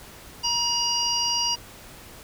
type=harmonic tone; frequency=952 Hz; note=A#5; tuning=36 cents sharp; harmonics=1 / 3 / 5 / 6; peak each=-30 / -28 / -25 / -28 dBFS; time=0.43-1.56 s; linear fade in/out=20 ms; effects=pink hiss -45 dBFS RMS until 2.23 s